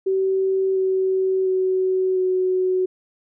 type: tone with pitch steps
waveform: sine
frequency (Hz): 382.4 / 378.4 / 374.5 / 370.7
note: G4 / F#4 / F#4 / F#4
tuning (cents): -43 / +39 / +21 / +3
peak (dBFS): -17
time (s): 0.06-2.86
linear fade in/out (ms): 10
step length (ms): 700
effects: none